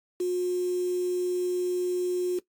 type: tone with quantisation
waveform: sine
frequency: 360 Hz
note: F#4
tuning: 47 cents flat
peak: -24 dBFS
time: 0.2-2.39 s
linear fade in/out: 5 ms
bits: 7
effects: noise-tail reverb RT60 0.1 s tail -18 dB re dry + AAC 64 kbps